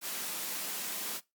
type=high-pass noise; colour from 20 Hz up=white; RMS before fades=-37 dBFS; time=0.01-1.21 s; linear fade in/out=50 ms; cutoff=160 Hz; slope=96 dB/octave; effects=noise-tail reverb RT60 0.2 s tail -20 dB re dry + Opus 48 kbps